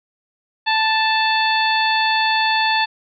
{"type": "harmonic tone", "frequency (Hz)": 880, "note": "A5", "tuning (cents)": 0, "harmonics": [1, 2, 3, 4, 5], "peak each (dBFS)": [-18, -21, -23, -24, -25], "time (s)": [0.66, 2.86], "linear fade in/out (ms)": 20, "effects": []}